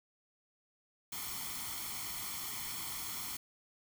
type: noise with comb filter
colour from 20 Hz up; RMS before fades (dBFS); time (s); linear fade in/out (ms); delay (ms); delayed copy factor
white; -41; 1.12-3.37; 5; 0.92; +0.7
effects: none